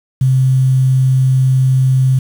sine tone with quantisation, 130.81 Hz, C3, in tune, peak -8 dBFS, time 0.21-2.19 s, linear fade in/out 5 ms, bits 6, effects none

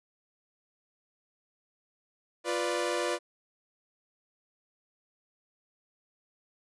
sawtooth chord, B diminished, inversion second, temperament equal, 349.2 / 493.9 / 587.3 Hz, F4 / B4 / D5, 0 / 0 / 0 cents, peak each -29 dBFS, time 2.44-3.19 s, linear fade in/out 50 ms, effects resampled to 24000 Hz

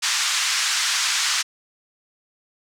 white band-pass noise, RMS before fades -22 dBFS, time 0.02-1.43 s, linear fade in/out 20 ms, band 1100 to 7100 Hz, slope 24 dB/octave, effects none

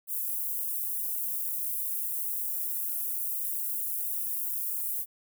white high-pass noise, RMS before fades -32 dBFS, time 0.07-5.06 s, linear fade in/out 50 ms, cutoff 11000 Hz, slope 24 dB/octave, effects none

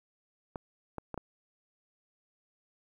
clicks, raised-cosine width 1 ms, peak -23 dBFS, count 4, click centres 0.558 / 0.983 / 1.143 / 1.177 s, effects 10-bit

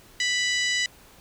harmonic tone, 987.8 Hz, B5, in tune, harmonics 2 / 3 / 4 / 5 / 6 / 7 / 8, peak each -25 / -29 / -31 / -33 / -35 / -36 / -37 dBFS, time 0.2-0.86 s, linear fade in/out 2 ms, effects pink hiss -52 dBFS RMS until 1.2 s

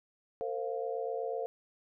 sine chord, Bb suspended second, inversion none, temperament equal with one note detuned, 455.3 / 523.3 / 698.5 Hz, Bb4 / C5 / F5, -41 / 0 / 0 cents, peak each -36 / -37 / -39 dBFS, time 0.41-1.46 s, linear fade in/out 0 ms, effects none

